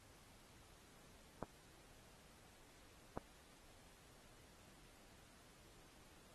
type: clicks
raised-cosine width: 1 ms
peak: -29 dBFS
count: 2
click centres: 1.427 / 3.175 s
effects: pink hiss -66 dBFS RMS until 6.34 s + AAC 32 kbps